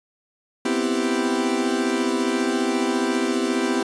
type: chord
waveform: 40% pulse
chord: C major seventh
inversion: third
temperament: equal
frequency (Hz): 246.9 / 261.6 / 329.6 / 392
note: B3 / C4 / E4 / G4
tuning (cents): 0 / 0 / 0 / 0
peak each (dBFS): -25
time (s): 0.65-3.83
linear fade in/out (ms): 5
effects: resampled to 22050 Hz